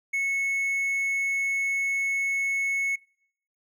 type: tone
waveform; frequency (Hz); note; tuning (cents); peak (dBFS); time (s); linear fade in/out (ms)
triangle; 2199; C#7; -14; -22; 0.13-2.96; 10
effects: noise-tail reverb RT60 0.7 s tail -26 dB re dry